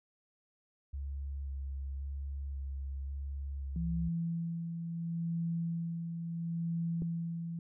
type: tone with vibrato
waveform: sine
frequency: 68.9 Hz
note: C#2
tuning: 10 cents flat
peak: -36 dBFS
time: 0.93-4.09 s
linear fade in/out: 10 ms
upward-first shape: square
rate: 0.93 Hz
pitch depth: 16 cents each way
type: tone with tremolo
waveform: sine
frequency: 167.6 Hz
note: E3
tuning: 29 cents sharp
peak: -31 dBFS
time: 3.76-7.59 s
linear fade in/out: 2 ms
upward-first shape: sine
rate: 0.73 Hz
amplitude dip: 45%
type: click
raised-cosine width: 3 ms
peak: -28 dBFS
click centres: 7.021 s
effects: none